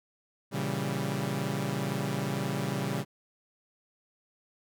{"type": "chord", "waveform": "sawtooth", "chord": "A# diminished seventh", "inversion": "none", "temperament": "equal", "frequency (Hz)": [116.54, 138.59, 164.81, 196], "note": ["A#2", "C#3", "E3", "G3"], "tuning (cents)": [0, 0, 0, 0], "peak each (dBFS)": [-34, -29, -34, -30], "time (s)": [0.51, 3.05], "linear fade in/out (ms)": 50, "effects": []}